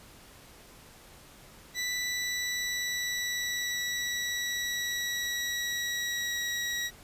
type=tone with pitch glide; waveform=20% pulse; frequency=1975.5 to 1915.9 Hz; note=B6 to A#6; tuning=0 to +47 cents; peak=-25 dBFS; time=1.74-6.91 s; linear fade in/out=50 ms; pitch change=-53 cents; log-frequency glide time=1.96-6.4 s; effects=pink hiss -53 dBFS RMS until 7.03 s + resampled to 32000 Hz